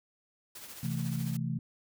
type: noise with tremolo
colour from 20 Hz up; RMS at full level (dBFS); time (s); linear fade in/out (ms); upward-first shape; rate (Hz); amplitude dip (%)
white; -45; 0.55-1.37; 5; sine; 14; 45
type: chord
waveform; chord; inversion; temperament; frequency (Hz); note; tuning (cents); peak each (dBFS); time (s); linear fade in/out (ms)
sine; A minor; first; equal; 130.81 / 164.81 / 220; C3 / E3 / A3; 0 / 0 / 0; -34 / -34 / -37; 0.83-1.59; 5
effects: none